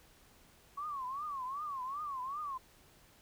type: tone with vibrato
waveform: sine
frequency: 1108.7 Hz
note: C#6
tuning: in tune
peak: -37 dBFS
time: 0.77-2.58 s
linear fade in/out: 10 ms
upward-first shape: triangle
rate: 2.6 Hz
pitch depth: 200 cents each way
effects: pink hiss -63 dBFS RMS until 3.21 s